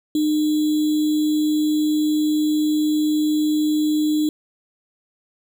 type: tone with sample-and-hold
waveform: sine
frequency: 304.4 Hz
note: D#4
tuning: 38 cents flat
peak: -16 dBFS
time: 0.15-4.29 s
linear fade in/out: 2 ms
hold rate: 3675 Hz
effects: none